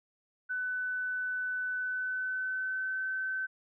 sine tone with pitch glide, 1500 to 1531.5 Hz, F#6 to G6, +23 to -41 cents, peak -31 dBFS, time 0.49-3.47 s, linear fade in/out 20 ms, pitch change +36 cents, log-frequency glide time 1.69-3.05 s, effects none

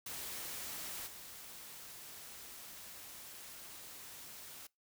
white noise with level steps, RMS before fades -44 / -51 dBFS, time 0.06-4.67 s, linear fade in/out 5 ms, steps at 1.06 s, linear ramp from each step 20 ms, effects noise-tail reverb RT60 0.2 s tail -23 dB re dry

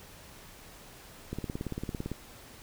click train, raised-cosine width 3 ms, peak -21 dBFS, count 15, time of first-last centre 1.33-2.117 s, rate 17.8 Hz, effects pink hiss -51 dBFS RMS until 2.62 s

